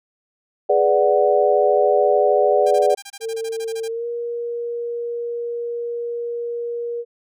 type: chord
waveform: sine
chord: G# half-diminished seventh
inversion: none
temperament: equal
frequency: 415.3 / 493.9 / 587.3 / 740 Hz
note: G#4 / B4 / D5 / F#5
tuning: 0 / 0 / 0 / 0 cents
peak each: -18 / -20 / -17 / -20 dBFS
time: 0.69-2.95 s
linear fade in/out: 10 ms
type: tone bursts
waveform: 5% pulse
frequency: 798 Hz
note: G5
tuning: 31 cents sharp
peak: -22 dBFS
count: 16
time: 2.66-3.882 s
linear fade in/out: 10 ms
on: 52 ms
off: 26 ms
type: tone with pitch glide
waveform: sine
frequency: 451 to 473.1 Hz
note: A4 to A#4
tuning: +43 to +26 cents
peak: -23 dBFS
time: 3.2-7.05 s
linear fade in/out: 50 ms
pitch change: +83 cents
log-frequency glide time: 3.87-4.06 s
effects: none